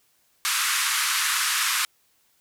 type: band-pass noise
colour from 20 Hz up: pink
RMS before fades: -24 dBFS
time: 0.45-1.85 s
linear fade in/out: 0 ms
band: 1100 to 13000 Hz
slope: 48 dB/octave
effects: white hiss -65 dBFS RMS until 2.4 s